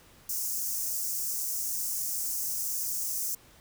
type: high-pass noise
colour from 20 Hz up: white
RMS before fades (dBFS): -32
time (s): 0.29-3.35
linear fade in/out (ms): 5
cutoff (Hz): 5400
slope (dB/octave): 48
effects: pink hiss -57 dBFS RMS until 3.6 s